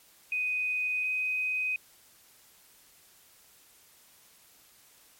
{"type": "tone pair in turn", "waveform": "sine", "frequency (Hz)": [2497, 2509], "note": ["D#7", "D#7"], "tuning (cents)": [6, 14], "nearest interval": "unison", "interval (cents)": 8, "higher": "second", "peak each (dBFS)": -27, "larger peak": "neither", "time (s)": [[0.32, 1.04], [1.04, 1.76]], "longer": "neither", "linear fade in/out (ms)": 2, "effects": ["white hiss -59 dBFS RMS until 5.19 s", "MP3 64 kbps"]}